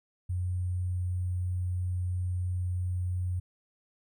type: tone with sample-and-hold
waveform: sine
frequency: 90.3 Hz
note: F#2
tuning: 42 cents flat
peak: -28 dBFS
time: 0.29-3.4 s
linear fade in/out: 10 ms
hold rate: 8820 Hz
effects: none